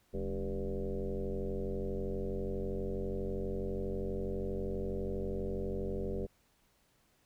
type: tone with frequency modulation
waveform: sine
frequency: 207.7 Hz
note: G#3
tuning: in tune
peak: -33 dBFS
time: 0.13-6.27 s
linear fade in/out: 20 ms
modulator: 92.3 Hz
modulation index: 3.4
effects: pink hiss -71 dBFS RMS until 7.25 s